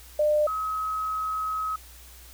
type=tone pair in turn; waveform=sine; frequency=601 / 1276 Hz; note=D5 / D#6; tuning=+40 / +43 cents; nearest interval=octave + minor second; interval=1303 cents; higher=second; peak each=-19 / -26 dBFS; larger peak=first; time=0.19-0.47 / 0.47-1.76 s; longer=second; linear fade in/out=5 ms; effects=added 60 Hz sine -48 dBFS peak until 2.33 s + white hiss -50 dBFS RMS until 2.33 s